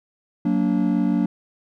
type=chord; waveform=triangle; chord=Gb augmented; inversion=none; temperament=just; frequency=185 / 231.2 / 289.1 Hz; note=Gb3 / Bb3 / D4; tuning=0 / -14 / -27 cents; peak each=-20 dBFS; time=0.45-1.26 s; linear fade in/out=5 ms; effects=none